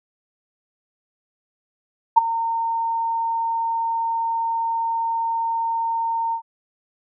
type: tone with ADSR envelope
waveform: sine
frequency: 915 Hz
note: A#5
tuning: 32 cents flat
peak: -5 dBFS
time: 2.16-6.42 s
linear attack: 18 ms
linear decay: 15 ms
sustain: -15 dB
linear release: 86 ms
effects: none